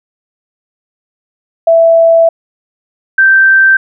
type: tone pair in turn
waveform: sine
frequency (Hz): 662 / 1562.3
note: E5 / G6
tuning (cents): +7 / -6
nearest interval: octave + minor third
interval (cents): 1487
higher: second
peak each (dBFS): -3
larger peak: neither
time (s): 1.67-2.29 / 3.18-3.77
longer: first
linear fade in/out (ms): 5
effects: none